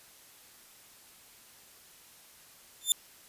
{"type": "tone with exponential growth", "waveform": "15% pulse", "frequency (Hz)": 3555, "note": "A7", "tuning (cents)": 17, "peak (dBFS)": -11, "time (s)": [2.81, 2.92], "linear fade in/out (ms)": 1, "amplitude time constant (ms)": 23, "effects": ["white hiss -56 dBFS RMS until 3.28 s", "resampled to 32000 Hz"]}